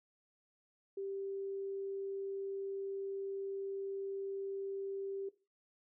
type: tone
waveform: sine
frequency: 392 Hz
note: G4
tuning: in tune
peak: -38 dBFS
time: 0.97-5.29 s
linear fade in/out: 5 ms
effects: noise-tail reverb RT60 0.3 s tail -17 dB re dry